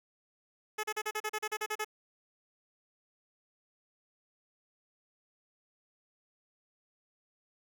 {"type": "tone bursts", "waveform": "10% pulse", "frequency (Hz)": 427.9, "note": "A4", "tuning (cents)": -48, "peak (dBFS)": -24, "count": 12, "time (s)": [0.78, 1.847], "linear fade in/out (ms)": 10, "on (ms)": 55, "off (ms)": 37, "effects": []}